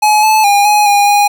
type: tone with pitch steps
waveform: square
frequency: 848 / 867 / 811 / 836 / 814 / 820 Hz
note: G#5 / A5 / G#5 / G#5 / G#5 / G#5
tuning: +36 / -26 / -41 / +11 / -35 / -22 cents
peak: -7 dBFS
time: 0.02-1.28 s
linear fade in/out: 10 ms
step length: 210 ms
effects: none